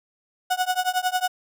35% pulse tone with tremolo, 735 Hz, F#5, 12 cents flat, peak -16 dBFS, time 0.5-1.28 s, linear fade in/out 10 ms, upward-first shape triangle, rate 11 Hz, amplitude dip 100%, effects none

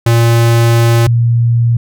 square / sine tone pair in turn, 116.54 / 117.62 Hz, A#2 / A#2, 0 / +16 cents, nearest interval unison, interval 16 cents, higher second, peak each -7 dBFS, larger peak neither, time 0.06-1.07 / 1.07-1.77 s, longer first, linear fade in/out 5 ms, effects none

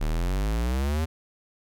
square exponential sweep, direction up, 36.38 to 82 Hz, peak -24 dBFS, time 0-1.06 s, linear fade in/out 20 ms, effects none

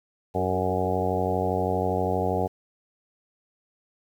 harmonic tone with a mistuned harmonic, 92.5 Hz, F#2, in tune, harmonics 1 / 2 / 3 / 4 / 5 / 6 / 7 / 8 / 9, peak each -30 / -32 / -34 / -32 / -29 / -33 / -32 / -30 / -33 dBFS, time 0.34-2.48 s, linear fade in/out 20 ms, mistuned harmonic 4, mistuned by +31 cents, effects 9-bit

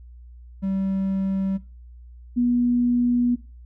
triangle / sine tone pair in turn, 192.9 / 243 Hz, G3 / B3, -28 / -28 cents, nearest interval major third, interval 400 cents, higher second, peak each -20 / -17 dBFS, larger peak second, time 0.62-1.58 / 2.36-3.36 s, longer second, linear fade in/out 20 ms, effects noise-tail reverb RT60 0.3 s tail -18 dB re dry + added 60 Hz sine -41 dBFS peak until 3.65 s

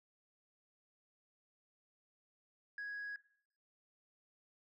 sine tone, 1661 Hz, G#6, in tune, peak -39 dBFS, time 2.78-3.16 s, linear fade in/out 2 ms, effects noise-tail reverb RT60 0.6 s tail -19 dB re dry + tanh soft clip ceiling -39 dBFS

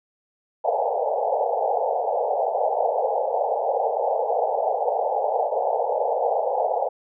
white band-pass noise, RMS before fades -23 dBFS, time 0.64-6.89 s, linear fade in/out 10 ms, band 450 to 860 Hz, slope 96 dB/octave, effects none

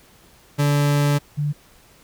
40% pulse / sine tone pair in turn, 144.8 / 147.08 Hz, D3 / D3, -24 / +3 cents, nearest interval unison, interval 27 cents, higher second, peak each -15 / -19 dBFS, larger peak first, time 0.58-1.19 / 1.37-1.53 s, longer first, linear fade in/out 20 ms, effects pink hiss -52 dBFS RMS until 2.03 s

